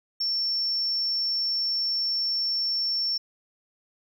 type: tone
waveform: triangle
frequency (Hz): 5430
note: F8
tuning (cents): -50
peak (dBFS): -21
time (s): 0.2-3.18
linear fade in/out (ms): 10
effects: tanh soft clip ceiling -21 dBFS